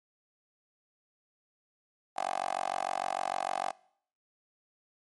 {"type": "tone with high-pass filter", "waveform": "10% pulse", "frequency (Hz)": 46.61, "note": "F#1", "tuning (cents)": 13, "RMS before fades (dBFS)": -33, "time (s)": [2.16, 3.72], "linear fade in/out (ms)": 20, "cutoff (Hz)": 780, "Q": 6.4, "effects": ["noise-tail reverb RT60 0.6 s tail -22 dB re dry", "MP3 48 kbps"]}